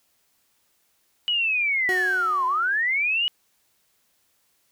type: linear two-way sweep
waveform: sine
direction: down then up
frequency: 2960 to 994 to 2960 Hz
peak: -20 dBFS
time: 1.28-3.28 s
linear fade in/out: 0 ms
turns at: 2.46 s
type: tone with exponential decay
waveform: 30% pulse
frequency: 368.6 Hz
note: F#4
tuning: 7 cents flat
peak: -22 dBFS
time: 1.89-3.09 s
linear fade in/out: 0 ms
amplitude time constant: 260 ms
effects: white hiss -67 dBFS RMS until 4.71 s